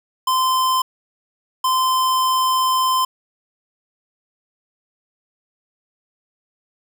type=tone bursts at uneven times; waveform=square; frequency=1034 Hz; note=C6; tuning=21 cents flat; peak=-16 dBFS; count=2; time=0.27-0.82 / 1.64-3.05 s; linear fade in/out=5 ms; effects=none